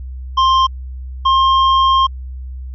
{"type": "tone pair in turn", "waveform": "square", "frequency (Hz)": [1054, 1063.8], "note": ["C6", "C6"], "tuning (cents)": [12, 28], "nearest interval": "unison", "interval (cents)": 16, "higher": "second", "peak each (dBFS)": -10, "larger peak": "neither", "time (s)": [[0.37, 0.67], [1.25, 2.07]], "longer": "second", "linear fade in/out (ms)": 10, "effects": ["added 64 Hz sine -25 dBFS peak until 2.74 s", "resampled to 11025 Hz"]}